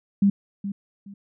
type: tone with echo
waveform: sine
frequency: 199.4 Hz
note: G3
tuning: 30 cents sharp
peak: -14 dBFS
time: 0.22-0.3 s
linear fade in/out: 5 ms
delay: 420 ms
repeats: 2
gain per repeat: -12 dB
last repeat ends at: 1.14 s
effects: none